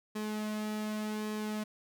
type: tone with flanger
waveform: sawtooth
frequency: 213.4 Hz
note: G#3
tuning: 47 cents sharp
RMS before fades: -36 dBFS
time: 0.15-1.64 s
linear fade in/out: 10 ms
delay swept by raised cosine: 1.4 to 2.8 ms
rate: 0.87 Hz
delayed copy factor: -0.5
effects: none